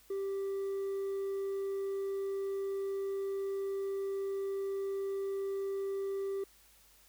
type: tone with hard clipping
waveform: sine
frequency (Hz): 392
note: G4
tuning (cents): 0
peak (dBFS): -34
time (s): 0.1-6.44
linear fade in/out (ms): 5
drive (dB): 2
effects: added 50 Hz sine -69 dBFS peak until 7.08 s + white hiss -63 dBFS RMS until 7.08 s